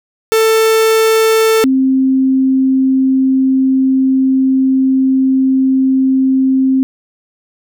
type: tone pair in turn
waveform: 45% pulse / sine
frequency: 444 / 264 Hz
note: A4 / C4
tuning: +16 / +16 cents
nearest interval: major sixth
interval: 900 cents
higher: first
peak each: -8 dBFS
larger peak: neither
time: 0.32-1.64 / 1.64-6.83 s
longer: second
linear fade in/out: 0 ms
effects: none